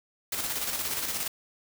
white noise with tremolo, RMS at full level -30 dBFS, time 0.32-1.28 s, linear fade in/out 5 ms, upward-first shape square, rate 17 Hz, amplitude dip 40%, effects none

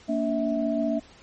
sine tone cluster, 231.2 / 287.2 / 650 Hz, A#3 / D4 / E5, -14 / -39 / -24 cents, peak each -27 dBFS, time 0.08-1 s, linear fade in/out 20 ms, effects pink hiss -52 dBFS RMS until 1.22 s + MP3 32 kbps

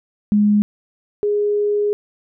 sine tone pair in turn, 207.8 / 413.8 Hz, G#3 / G#4, +1 / -6 cents, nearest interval octave, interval 1193 cents, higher second, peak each -11 / -15 dBFS, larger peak first, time 0.32-0.62 / 1.23-1.93 s, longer second, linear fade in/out 0 ms, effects none

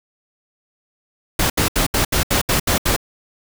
pink noise bursts, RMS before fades -17 dBFS, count 9, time 1.39-2.964 s, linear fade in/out 5 ms, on 110 ms, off 73 ms, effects none

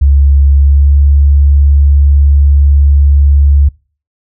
sine tone with pitch glide, 69.8 to 70.9 Hz, C#2 to C#2, +13 to +40 cents, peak -3 dBFS, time 0.01-3.69 s, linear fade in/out 10 ms, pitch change +27 cents, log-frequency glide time 0.6-0.92 s, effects noise-tail reverb RT60 0.4 s tail -25 dB re dry

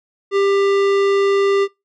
sine tone with tanh clipping, 396.5 Hz, G4, 20 cents sharp, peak -15 dBFS, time 0.31-1.68 s, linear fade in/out 50 ms, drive 18 dB, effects noise-tail reverb RT60 0.2 s tail -23 dB re dry

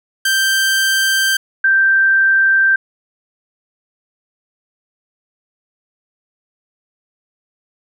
sawtooth / sine tone pair in turn, 1568 / 1568 Hz, G6 / G6, 0 / 0 cents, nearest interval unison, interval 0 cents, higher neither, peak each -9 dBFS, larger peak neither, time 0.25-1.37 / 1.64-2.76 s, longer neither, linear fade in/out 5 ms, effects none

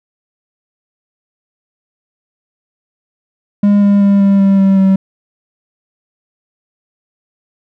triangle tone with pitch steps, 203.7 / 201.7 / 199.74 / 197.79 / 195.85 / 193.94 / 192.05 Hz, G#3 / G3 / G3 / G3 / G3 / G3 / G3, -33 / +50 / +33 / +16 / -1 / -18 / -35 cents, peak -4 dBFS, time 3.63-4.96 s, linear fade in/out 5 ms, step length 190 ms, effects none

